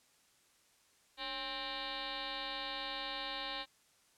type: tone with frequency modulation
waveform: sine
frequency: 2349 Hz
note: D7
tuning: in tune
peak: -38 dBFS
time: 1.17-3.66 s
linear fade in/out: 50 ms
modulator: 257 Hz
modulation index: 7.2
effects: white hiss -69 dBFS RMS until 4.17 s + low-pass 10000 Hz 12 dB/octave